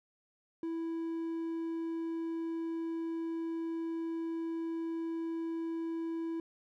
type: tone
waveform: triangle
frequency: 329.6 Hz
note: E4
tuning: in tune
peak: -32 dBFS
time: 0.63-6.4 s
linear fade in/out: 2 ms
effects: none